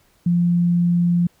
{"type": "tone", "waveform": "sine", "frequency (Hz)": 173.7, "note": "F3", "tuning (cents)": -9, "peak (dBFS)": -14, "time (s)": [0.26, 1.27], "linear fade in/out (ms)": 5, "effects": ["pink hiss -59 dBFS RMS until 1.4 s"]}